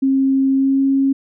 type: tone with pitch glide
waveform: sine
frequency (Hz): 268.7 to 271.7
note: C4 to C#4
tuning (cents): +46 to -35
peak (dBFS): -12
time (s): 0.02-1.13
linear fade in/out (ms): 10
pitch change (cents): +19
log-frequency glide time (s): 0.54-0.82
effects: none